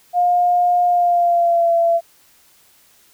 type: tone with pitch glide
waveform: sine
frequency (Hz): 710 to 676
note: F5 to E5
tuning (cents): +28 to +43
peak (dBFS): -12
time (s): 0.13-2.01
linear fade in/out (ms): 50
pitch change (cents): -85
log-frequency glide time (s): 0.85-1.73
effects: white hiss -53 dBFS RMS until 3.13 s